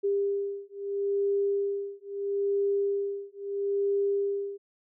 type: beating tone pair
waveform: sine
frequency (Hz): 399.6 / 400.36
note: G4 / G4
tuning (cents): +33 / +37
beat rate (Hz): 0.76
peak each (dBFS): -29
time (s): 0.03-4.58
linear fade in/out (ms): 20
effects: none